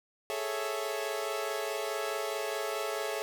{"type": "chord", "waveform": "sawtooth", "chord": "A major seventh", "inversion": "third", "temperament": "equal", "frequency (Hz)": [415.3, 440, 554.4, 659.3], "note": ["G#4", "A4", "C#5", "E5"], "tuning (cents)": [0, 0, 0, 0], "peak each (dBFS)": -34, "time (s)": [0.3, 3.22], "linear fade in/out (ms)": 0, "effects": []}